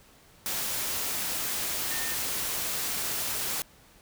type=tone in noise; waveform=sine; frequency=1818 Hz; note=A#6; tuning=44 cents flat; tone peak=-37 dBFS; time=1.91-2.14 s; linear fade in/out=0 ms; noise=white; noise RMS=-31 dBFS; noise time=0.46-3.62 s; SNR=-9 dB; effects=pink hiss -57 dBFS RMS until 4.01 s